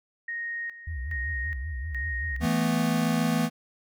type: tone with tremolo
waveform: sine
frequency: 1864.7 Hz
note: A#6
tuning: in tune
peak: -30 dBFS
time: 0.28-2.65 s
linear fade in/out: 5 ms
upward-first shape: square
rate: 1.2 Hz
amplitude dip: 75%
type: tone with vibrato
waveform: sine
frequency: 72 Hz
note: D2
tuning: 34 cents flat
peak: -30 dBFS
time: 0.87-2.46 s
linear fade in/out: 5 ms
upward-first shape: sine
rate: 5.2 Hz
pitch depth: 240 cents each way
type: chord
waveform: square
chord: E suspended fourth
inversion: none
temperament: equal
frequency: 164.81 / 220 / 246.9 Hz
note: E3 / A3 / B3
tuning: 0 / 0 / 0 cents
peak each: -28 dBFS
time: 2.4-3.5 s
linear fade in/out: 50 ms
effects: none